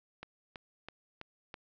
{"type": "click train", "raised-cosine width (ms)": 0.3, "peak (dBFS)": -27, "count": 5, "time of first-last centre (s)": [0.23, 1.541], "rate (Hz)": 3.05, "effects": ["low-pass 5000 Hz 12 dB/octave"]}